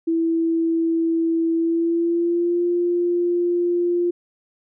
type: tone with pitch glide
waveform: sine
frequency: 329.6 to 349.2 Hz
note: E4 to F4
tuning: 0 to 0 cents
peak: -17 dBFS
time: 0.07-4.11 s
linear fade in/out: 10 ms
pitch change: +100 cents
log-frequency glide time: 1.54-2.64 s
effects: none